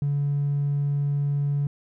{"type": "tone", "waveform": "triangle", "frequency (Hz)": 142.9, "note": "D3", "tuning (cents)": -47, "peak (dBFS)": -18, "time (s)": [0.02, 1.67], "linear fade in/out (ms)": 2, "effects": ["tanh soft clip ceiling -18 dBFS"]}